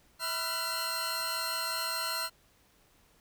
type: tone cluster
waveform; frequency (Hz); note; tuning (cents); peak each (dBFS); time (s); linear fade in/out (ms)
sawtooth; 650 / 996 / 1365 / 1492 / 4201; E5 / B5 / F6 / F#6 / C8; -24 / +14 / -40 / +14 / +6; -39 / -36 / -33 / -39 / -32; 0.19-2.3; 50
effects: pink hiss -65 dBFS RMS until 3.2 s